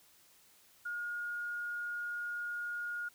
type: tone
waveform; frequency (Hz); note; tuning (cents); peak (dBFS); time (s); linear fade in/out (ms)
sine; 1430; F6; +41; -36; 0.85-3.09; 10
effects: white hiss -64 dBFS RMS until 3.14 s